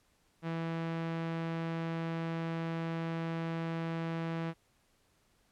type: tone with low-pass filter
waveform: sawtooth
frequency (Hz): 164.81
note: E3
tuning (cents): 0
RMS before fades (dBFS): -36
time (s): 0.42-4.54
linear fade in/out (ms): 50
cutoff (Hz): 2600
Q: 0.84
effects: pink hiss -71 dBFS RMS until 5.51 s + low-pass 12000 Hz 12 dB/octave